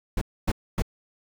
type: noise bursts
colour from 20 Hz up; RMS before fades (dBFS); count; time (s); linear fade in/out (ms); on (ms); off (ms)
brown; -23; 3; 0.17-0.822; 5; 44; 260
effects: none